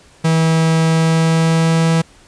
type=tone with pitch glide; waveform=45% pulse; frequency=162 to 163.79 Hz; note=E3 to E3; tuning=-30 to -11 cents; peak=-11 dBFS; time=0.24-2.02 s; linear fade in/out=10 ms; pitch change=+19 cents; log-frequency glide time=0.88-1.89 s; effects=pink hiss -47 dBFS RMS until 2.27 s + resampled to 22050 Hz